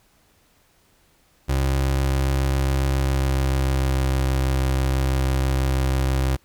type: tone with pitch glide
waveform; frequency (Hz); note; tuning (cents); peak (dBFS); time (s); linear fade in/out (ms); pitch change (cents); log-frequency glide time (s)
30% pulse; 67.3 to 66.11; C2 to C2; +49 to +19; -16; 1.48-6.37; 20; -30; 2.91-4.29
effects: pink hiss -60 dBFS RMS until 6.44 s